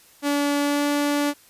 sawtooth tone with pitch glide, 287.2 to 289.7 Hz, D4 to D4, -39 to -24 cents, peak -16 dBFS, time 0.22-1.34 s, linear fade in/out 50 ms, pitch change +15 cents, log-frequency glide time 0.6-0.86 s, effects white hiss -53 dBFS RMS until 1.49 s + resampled to 32000 Hz

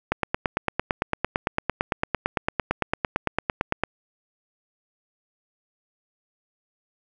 click train, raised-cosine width 0.5 ms, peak -6 dBFS, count 34, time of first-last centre 0.12-3.836 s, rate 8.88 Hz, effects none

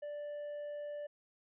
triangle tone, 587 Hz, D5, 1 cent flat, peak -38 dBFS, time 0.02-1.07 s, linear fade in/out 10 ms, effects resampled to 8000 Hz

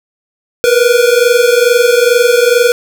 square tone pair together, 471.6 / 493.9 Hz, A#4 / B4, +20 / 0 cents, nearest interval minor second, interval 80 cents, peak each -10 dBFS, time 0.64-2.72 s, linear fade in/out 0 ms, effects none

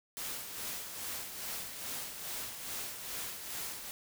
white noise with tremolo, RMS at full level -39 dBFS, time 0.17-3.91 s, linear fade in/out 0 ms, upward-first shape sine, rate 2.4 Hz, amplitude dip 50%, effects none

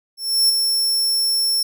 sawtooth tone with ADSR envelope, 5400 Hz, E8, 41 cents sharp, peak -9 dBFS, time 0.17-1.63 s, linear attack 320 ms, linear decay 16 ms, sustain -5 dB, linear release 5 ms, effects none

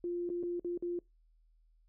sine tone with dropouts, 349.2 Hz, F4, in tune, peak -33 dBFS, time 0.04-0.99 s, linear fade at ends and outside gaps 2 ms, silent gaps 0.292-0.3 / 0.429-0.434 / 0.596-0.646 / 0.776-0.824 s, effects noise-tail reverb RT60 0.2 s tail -25 dB re dry + added 40 Hz sine -64 dBFS peak until 1.88 s

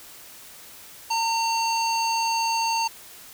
square tone with low-pass filter, 911 Hz, A#5, 40 cents flat, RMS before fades -24 dBFS, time 1.1-2.88 s, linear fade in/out 10 ms, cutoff 5600 Hz, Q 3.9, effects white hiss -45 dBFS RMS until 3.33 s

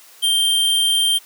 square tone, 3162 Hz, G7, 14 cents sharp, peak -15 dBFS, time 0.22-1.19 s, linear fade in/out 20 ms, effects white hiss -46 dBFS RMS until 1.25 s + high-pass 400 Hz 12 dB/octave

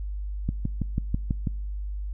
click train, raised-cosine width 5 ms, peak -13 dBFS, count 7, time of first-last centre 0.49-1.472 s, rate 6.11 Hz, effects noise-tail reverb RT60 1.0 s tail -26 dB re dry + added 50 Hz sine -29 dBFS peak until 2.13 s

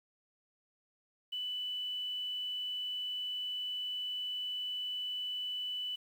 sine tone with quantisation, 2984 Hz, F#7, 14 cents sharp, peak -35 dBFS, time 1.32-5.96 s, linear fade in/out 10 ms, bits 10, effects none

